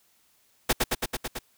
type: noise with echo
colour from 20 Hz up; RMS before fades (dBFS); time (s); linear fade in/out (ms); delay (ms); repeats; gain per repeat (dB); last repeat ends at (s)
pink; -21; 0.69-0.73; 10; 110; 6; -2; 1.39
effects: white hiss -65 dBFS RMS until 1.57 s